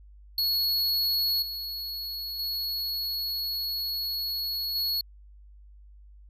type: tone with level steps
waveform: square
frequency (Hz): 4352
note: C#8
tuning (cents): -33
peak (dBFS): -24 / -33 / -29 / -26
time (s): 0.38-5.01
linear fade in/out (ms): 2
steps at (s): 1.42 / 2.39 / 4.75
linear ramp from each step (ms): 5
effects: added 50 Hz sine -48 dBFS peak until 6.29 s